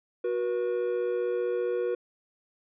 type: tone pair together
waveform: triangle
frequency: 367 / 482.3 Hz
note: F#4 / B4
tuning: -14 / -41 cents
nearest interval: perfect fourth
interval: 473 cents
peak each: -28 / -26 dBFS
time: 0.24-1.95 s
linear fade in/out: 5 ms
effects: resampled to 8000 Hz